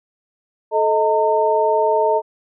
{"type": "tone cluster", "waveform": "sine", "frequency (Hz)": [435.2, 629, 911], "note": ["A4", "D#5", "A#5"], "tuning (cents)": [-19, 19, -40], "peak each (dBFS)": -18, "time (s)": [0.71, 2.22], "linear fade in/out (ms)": 50, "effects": []}